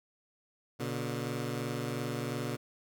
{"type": "tone pair together", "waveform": "15% pulse", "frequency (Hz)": [120.84, 143.7], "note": ["B2", "D3"], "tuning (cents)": [-37, -37], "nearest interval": "minor third", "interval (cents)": 300, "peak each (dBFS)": [-29, -31], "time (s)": [0.79, 2.57], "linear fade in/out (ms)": 20, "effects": []}